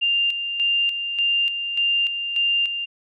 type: tone with tremolo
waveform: sine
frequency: 2794 Hz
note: F7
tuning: in tune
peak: -17 dBFS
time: 0.01-2.86 s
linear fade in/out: 20 ms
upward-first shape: square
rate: 1.7 Hz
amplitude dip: 55%
effects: none